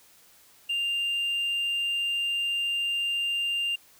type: tone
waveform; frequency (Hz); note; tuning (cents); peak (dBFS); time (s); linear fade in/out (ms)
triangle; 2794; F7; 0; -23; 0.69-3.76; 10
effects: tanh soft clip ceiling -19 dBFS + white hiss -57 dBFS RMS until 3.99 s